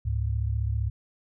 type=tone pair together; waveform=sine; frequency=70.61 / 105.8 Hz; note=C#2 / G#2; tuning=+33 / +33 cents; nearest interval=perfect fifth; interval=700 cents; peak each=-27 dBFS; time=0.05-0.9 s; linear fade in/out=10 ms; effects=none